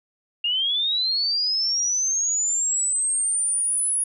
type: linear sweep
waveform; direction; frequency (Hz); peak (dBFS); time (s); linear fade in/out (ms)
sine; up; 2794 to 10430; -20; 0.44-4.04; 5
effects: none